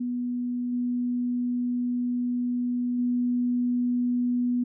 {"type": "tone with level steps", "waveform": "sine", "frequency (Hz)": 245, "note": "B3", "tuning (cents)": -14, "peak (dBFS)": [-26, -24, -22], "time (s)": [0, 4.64], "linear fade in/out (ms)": 10, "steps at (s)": [0.72, 2.98], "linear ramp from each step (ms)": 10, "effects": []}